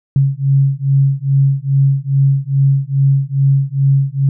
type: beating tone pair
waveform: sine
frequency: 136.2 / 138.6 Hz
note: C#3 / C#3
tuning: -30 / 0 cents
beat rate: 2.4 Hz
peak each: -13 dBFS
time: 0.16-4.29 s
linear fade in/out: 2 ms
effects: none